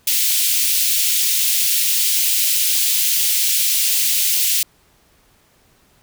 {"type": "high-pass noise", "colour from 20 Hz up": "white", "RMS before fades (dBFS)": -17, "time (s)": [0.07, 4.63], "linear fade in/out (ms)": 5, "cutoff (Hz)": 2500, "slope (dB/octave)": 24, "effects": ["pink hiss -56 dBFS RMS until 6.02 s"]}